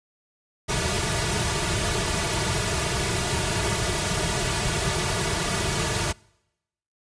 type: noise with comb filter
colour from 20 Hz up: pink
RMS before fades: -25 dBFS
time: 0.68-6.13 s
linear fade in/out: 20 ms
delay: 3.8 ms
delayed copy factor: -0.95
effects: noise-tail reverb RT60 0.9 s tail -26 dB re dry + resampled to 22050 Hz